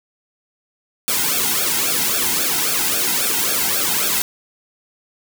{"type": "noise with flanger", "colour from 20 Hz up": "white", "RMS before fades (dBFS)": -19, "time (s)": [1.08, 4.22], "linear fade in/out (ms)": 0, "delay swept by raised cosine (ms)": [0.99, 1.76], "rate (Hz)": 3.7, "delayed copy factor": -1, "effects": []}